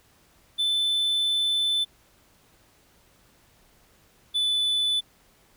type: tone pair in turn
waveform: triangle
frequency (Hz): 3520 / 3488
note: A7 / A7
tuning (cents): 0 / -16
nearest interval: unison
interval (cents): 16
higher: first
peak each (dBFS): -20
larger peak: neither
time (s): 0.58-1.85 / 4.34-5.01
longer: first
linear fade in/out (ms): 20
effects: pink hiss -60 dBFS RMS until 5.56 s